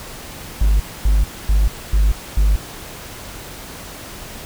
triangle tone bursts, 50.7 Hz, G#1, 41 cents flat, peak -8 dBFS, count 5, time 0.61-2.56 s, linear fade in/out 5 ms, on 190 ms, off 250 ms, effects tanh soft clip ceiling -5 dBFS + pink hiss -34 dBFS RMS until 4.45 s

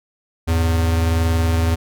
square tone pair together, 82.41 / 103.83 Hz, E2 / G#2, 0 / 0 cents, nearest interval major third, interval 400 cents, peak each -16 / -26 dBFS, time 0.47-1.76 s, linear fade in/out 20 ms, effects none

